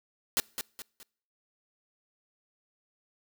white noise with echo, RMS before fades -26 dBFS, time 0.37-0.4 s, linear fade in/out 0 ms, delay 210 ms, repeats 3, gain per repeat -8 dB, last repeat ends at 1.03 s, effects noise-tail reverb RT60 0.6 s tail -26 dB re dry

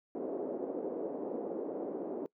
white band-pass noise, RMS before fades -38 dBFS, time 0.15-2.26 s, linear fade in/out 0 ms, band 280 to 500 Hz, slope 24 dB/octave, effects noise-tail reverb RT60 0.1 s tail -22 dB re dry

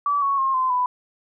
sine tone with pitch steps, 1151 / 1109.9 / 1070.2 / 1032 / 995.1 Hz, D6 / C#6 / C6 / C6 / B5, -35 / +2 / +39 / -24 / +13 cents, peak -18 dBFS, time 0.06-0.86 s, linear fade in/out 2 ms, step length 160 ms, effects none

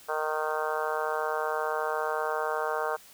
harmonic tone, 154.7 Hz, D#3, 10 cents flat, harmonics 3 / 4 / 5 / 6 / 7 / 8 / 9 / 10, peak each -33 / -34 / -35 / -36 / -36 / -37 / -38 / -38 dBFS, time 0.08-2.97 s, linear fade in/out 20 ms, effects white hiss -53 dBFS RMS until 3.13 s

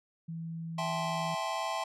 sine tone, 164.6 Hz, E3, 2 cents flat, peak -36 dBFS, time 0.28-1.35 s, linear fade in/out 10 ms
square chord, A minor seventh, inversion second, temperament equal with one note detuned, 659.3 / 784 / 866.4 / 1046.5 Hz, E5 / G5 / A5 / C6, 0 / 0 / -27 / 0 cents, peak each -38 / -39 / -39 / -37 dBFS, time 0.78-1.84 s, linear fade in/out 5 ms
effects low-pass 8000 Hz 12 dB/octave

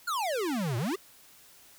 square exponential two-way sweep, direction down then up, 1480 to 110.5 to 422.6 Hz, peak -29 dBFS, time 0.07-0.96 s, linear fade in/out 10 ms, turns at 0.77 s, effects white hiss -56 dBFS RMS until 1.78 s

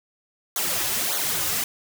white noise with flanger, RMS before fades -25 dBFS, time 0.56-1.64 s, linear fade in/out 2 ms, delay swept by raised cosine 0.38 to 4.48 ms, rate 1.7 Hz, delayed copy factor -0.85, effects none

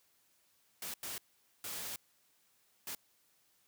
white noise bursts at uneven times, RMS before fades -42 dBFS, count 4, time 0.82-0.94 / 1.03-1.18 / 1.64-1.96 / 2.87-2.95 s, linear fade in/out 2 ms, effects white hiss -72 dBFS RMS until 3.67 s + high-pass 60 Hz 12 dB/octave

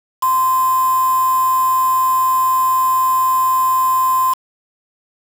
sine tone with quantisation, 1036 Hz, C6, 17 cents flat, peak -12 dBFS, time 0.22-4.34 s, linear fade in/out 10 ms, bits 4, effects none

